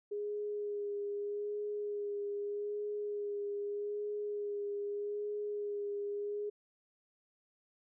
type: tone with vibrato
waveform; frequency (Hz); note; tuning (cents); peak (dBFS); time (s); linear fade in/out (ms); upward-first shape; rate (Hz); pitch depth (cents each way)
sine; 411.6; G#4; -16; -35; 0.11-6.5; 10; sine; 0.81; 19
effects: none